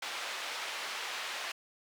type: band-pass noise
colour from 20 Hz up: white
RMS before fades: -39 dBFS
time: 0.02-1.52 s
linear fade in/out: 5 ms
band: 650 to 3400 Hz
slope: 12 dB/octave
effects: none